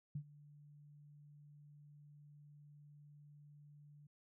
sine tone with ADSR envelope, 146.7 Hz, D3, 2 cents flat, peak -38 dBFS, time 0.15-4.07 s, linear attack 6 ms, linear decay 73 ms, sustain -20 dB, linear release 6 ms, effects none

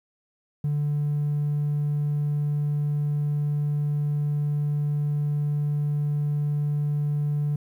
triangle tone, 146.83 Hz, D3, in tune, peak -19 dBFS, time 0.64-7.56 s, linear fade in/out 5 ms, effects tanh soft clip ceiling -18 dBFS + 10-bit

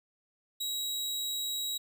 sawtooth tone, 3852 Hz, B7, 44 cents flat, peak -29 dBFS, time 0.6-1.78 s, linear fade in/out 10 ms, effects none

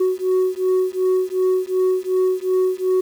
sine beating tone pair, 370 / 372.7 Hz, F#4 / F#4, 0 / +13 cents, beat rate 2.7 Hz, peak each -17 dBFS, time 0-3.01 s, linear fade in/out 10 ms, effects tanh soft clip ceiling -13 dBFS + 7-bit

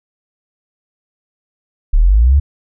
sine linear sweep, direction up, 32.7 to 74.1 Hz, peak -6 dBFS, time 1.93-2.4 s, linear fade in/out 10 ms, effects none

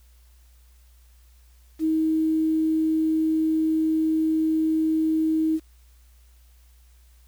sine tone with quantisation, 317 Hz, D#4, 32 cents sharp, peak -19 dBFS, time 1.79-5.6 s, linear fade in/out 50 ms, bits 8, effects added 60 Hz sine -51 dBFS peak until 7.27 s + white hiss -63 dBFS RMS until 7.27 s

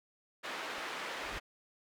white band-pass noise, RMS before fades -41 dBFS, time 0.43-1.4 s, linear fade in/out 20 ms, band 330 to 2300 Hz, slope 12 dB/octave
click, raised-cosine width 2 ms, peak -40 dBFS, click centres 0.783 s
brown noise with exponential growth, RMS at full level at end -40 dBFS, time 1.14-1.38 s, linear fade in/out 5 ms, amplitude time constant 52 ms
effects none

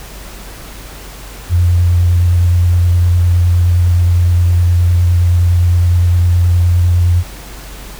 sine tone with vibrato, 87.7 Hz, F2, 8 cents sharp, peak -7 dBFS, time 1.49-7.24 s, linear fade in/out 50 ms, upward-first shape sine, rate 9.7 Hz, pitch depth 18 cents each way, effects added 48 Hz sine -31 dBFS peak until 7.99 s + pink hiss -33 dBFS RMS until 7.99 s

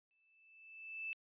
sine tone with exponential growth, 2637 Hz, E7, in tune, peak -37 dBFS, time 0.11-1.13 s, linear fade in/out 0 ms, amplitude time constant 220 ms, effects tanh soft clip ceiling -35 dBFS + resampled to 8000 Hz

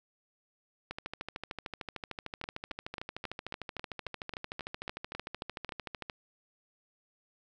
two click trains, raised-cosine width 0.3 ms, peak -22 / -22 dBFS, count 13 / 70, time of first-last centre 2.44-5.692 / 0.91-6.098 s, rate 3.69 / 13.3 Hz, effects none

